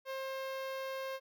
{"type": "tone with notch filter", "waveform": "sawtooth", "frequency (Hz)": 532, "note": "C5", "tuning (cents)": 29, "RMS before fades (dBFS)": -40, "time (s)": [0.05, 1.2], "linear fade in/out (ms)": 50, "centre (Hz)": 8200, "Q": 0.74, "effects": []}